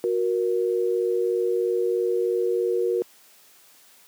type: tone pair together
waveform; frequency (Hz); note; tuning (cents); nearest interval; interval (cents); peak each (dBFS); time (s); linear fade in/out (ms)
sine; 366.9 / 470; F#4 / A#4; -15 / +14; major third; 429; -23; 0.04-3.02; 0
effects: white hiss -54 dBFS RMS until 4.07 s + high-pass 200 Hz 12 dB/octave